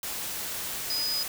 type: tone in noise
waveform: sine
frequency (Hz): 4978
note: D#8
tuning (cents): 0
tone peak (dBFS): -27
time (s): 0.9-1.23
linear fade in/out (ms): 2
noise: white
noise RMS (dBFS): -34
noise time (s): 0.03-1.28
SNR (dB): +4
effects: none